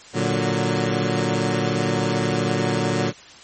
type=chord; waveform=15% pulse; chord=Bb augmented; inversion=none; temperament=equal with one note detuned; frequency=115.8 / 146.83 / 185 Hz; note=Bb2 / D3 / F#3; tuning=-11 / 0 / 0 cents; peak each=-17 / -18 / -18 dBFS; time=0.13-3.13 s; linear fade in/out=50 ms; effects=white hiss -44 dBFS RMS until 3.43 s + MP3 32 kbps